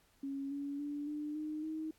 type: tone with pitch steps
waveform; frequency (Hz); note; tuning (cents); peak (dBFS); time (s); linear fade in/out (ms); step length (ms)
sine; 275.5 / 282.9 / 290.5 / 298.4 / 306.4 / 314.6; C#4 / C#4 / D4 / D4 / D#4 / D#4; -11 / +35 / -19 / +28 / -27 / +19; -37; 0.23-1.91; 5; 280
effects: pink hiss -70 dBFS RMS until 1.98 s + AAC 64 kbps